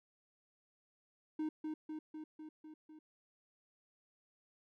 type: tone with echo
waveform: triangle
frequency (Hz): 309.9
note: D#4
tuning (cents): -7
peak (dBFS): -33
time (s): 1.39-1.49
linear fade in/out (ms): 5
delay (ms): 250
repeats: 6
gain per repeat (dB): -3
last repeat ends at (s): 2.99
effects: none